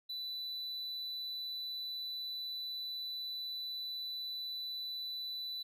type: tone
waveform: triangle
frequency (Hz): 3982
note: B7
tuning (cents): +14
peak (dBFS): -37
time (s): 0.09-5.63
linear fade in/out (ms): 10
effects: none